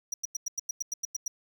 square tone bursts, 5800 Hz, F#8, 35 cents flat, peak -29 dBFS, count 11, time 0.12-1.28 s, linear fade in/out 5 ms, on 20 ms, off 94 ms, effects none

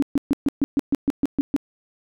sine tone bursts, 280 Hz, C#4, 18 cents sharp, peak -15 dBFS, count 11, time 0-1.564 s, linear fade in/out 0 ms, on 24 ms, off 130 ms, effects none

